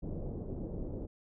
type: low-pass noise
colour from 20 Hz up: pink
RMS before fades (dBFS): -39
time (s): 0.02-1.07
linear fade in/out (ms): 20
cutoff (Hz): 520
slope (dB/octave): 24
effects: none